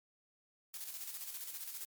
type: noise with tremolo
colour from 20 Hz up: blue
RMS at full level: -43 dBFS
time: 0.74-1.85 s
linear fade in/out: 0 ms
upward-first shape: square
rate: 15 Hz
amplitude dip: 45%
effects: MP3 96 kbps